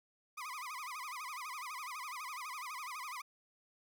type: tone with vibrato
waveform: 30% pulse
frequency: 1114 Hz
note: C#6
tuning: 8 cents sharp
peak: -39 dBFS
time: 0.37-3.22 s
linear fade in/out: 10 ms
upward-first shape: sine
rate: 12 Hz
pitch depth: 220 cents each way
effects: none